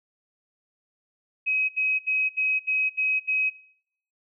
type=tone bursts; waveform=sine; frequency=2539 Hz; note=D#7; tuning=34 cents sharp; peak=-21 dBFS; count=7; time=1.46-3.502 s; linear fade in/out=20 ms; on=230 ms; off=72 ms; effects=noise-tail reverb RT60 0.7 s tail -22 dB re dry